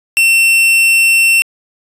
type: tone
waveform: 45% pulse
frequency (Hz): 2700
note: E7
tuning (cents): +41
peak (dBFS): -7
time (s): 0.17-1.42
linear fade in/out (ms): 0
effects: resampled to 32000 Hz